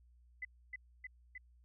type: tone with echo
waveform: sine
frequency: 2011 Hz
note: B6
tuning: 31 cents sharp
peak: -39 dBFS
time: 0.42-0.45 s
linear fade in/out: 5 ms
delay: 310 ms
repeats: 3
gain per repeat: -2 dB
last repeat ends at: 1.38 s
effects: added 60 Hz sine -62 dBFS peak until 1.64 s